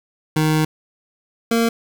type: tone pair in turn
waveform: 25% pulse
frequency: 155.56 / 230.3 Hz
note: D#3 / A#3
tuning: 0 / -21 cents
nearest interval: perfect fifth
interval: 679 cents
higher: second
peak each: -11 dBFS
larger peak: neither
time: 0.36-0.65 / 1.51-1.69 s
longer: first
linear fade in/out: 5 ms
effects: 7-bit